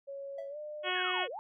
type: tone with pitch glide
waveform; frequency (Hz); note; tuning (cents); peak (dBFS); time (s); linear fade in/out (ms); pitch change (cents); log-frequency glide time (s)
sine; 554.4 to 601.1; C#5 to D5; 0 to +40; -39; 0.07-0.9; 20; +140; 0.49-0.57
type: tone with exponential decay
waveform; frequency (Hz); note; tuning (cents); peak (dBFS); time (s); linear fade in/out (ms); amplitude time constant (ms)
triangle; 659.3; E5; 0; -36; 0.38-0.57; 5; 40
type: harmonic tone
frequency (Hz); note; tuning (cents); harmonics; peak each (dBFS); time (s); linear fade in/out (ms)
365.9; F#4; -19; 1 / 2 / 3 / 4 / 5 / 6 / 7 / 8 / 9; -39 / -39 / -39 / -39 / -39 / -39 / -39 / -39 / -39; 0.83-1.28; 50
type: linear two-way sweep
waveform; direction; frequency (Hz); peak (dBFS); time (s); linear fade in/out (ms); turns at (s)
sine; down then up; 1800 to 433.8 to 921; -38; 0.95-1.39; 0; 1.29
effects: none